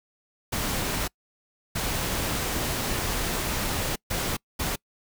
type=noise bursts at uneven times; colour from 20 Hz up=pink; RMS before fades=-28 dBFS; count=4; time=0.52-1.08 / 1.75-3.96 / 4.1-4.37 / 4.59-4.76 s; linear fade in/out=10 ms; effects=noise-tail reverb RT60 0.1 s tail -26 dB re dry